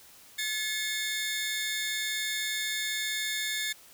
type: tone cluster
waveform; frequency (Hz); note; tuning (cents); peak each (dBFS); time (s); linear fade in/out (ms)
sawtooth; 1718 / 2170 / 3637; A6 / C#7 / A#7; -42 / -37 / -43; -31; 0.38-3.73; 10
effects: white hiss -54 dBFS RMS until 3.93 s